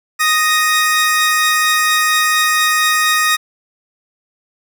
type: tone pair together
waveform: sawtooth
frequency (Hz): 1244.5 / 1864.6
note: D#6 / A#6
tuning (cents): 0 / 0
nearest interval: perfect fifth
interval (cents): 700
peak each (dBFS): -11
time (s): 0.19-3.37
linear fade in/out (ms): 20
effects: none